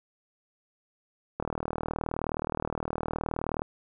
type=click train; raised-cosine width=1 ms; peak=-16 dBFS; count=88; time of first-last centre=1.4-3.619 s; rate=39.2 Hz; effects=none